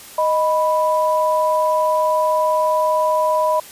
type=tone pair together; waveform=sine; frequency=622.3 / 987 Hz; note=D#5 / B5; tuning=0 / -1 cents; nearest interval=minor sixth; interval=799 cents; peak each=-17 dBFS; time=0.18-3.6 s; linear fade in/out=5 ms; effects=white hiss -39 dBFS RMS until 3.71 s + resampled to 32000 Hz